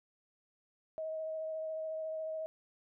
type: tone with vibrato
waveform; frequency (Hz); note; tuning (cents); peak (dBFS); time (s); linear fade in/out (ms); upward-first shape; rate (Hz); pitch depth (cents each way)
sine; 634; D#5; +32; -36; 0.98-2.46; 0; sine; 14; 13
effects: none